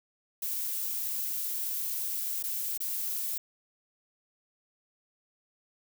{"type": "noise with dropouts", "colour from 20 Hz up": "violet", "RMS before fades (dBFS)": -33, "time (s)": [0.42, 3.38], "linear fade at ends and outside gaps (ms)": 5, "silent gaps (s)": [[2.428, 2.437], [2.777, 2.803]], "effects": []}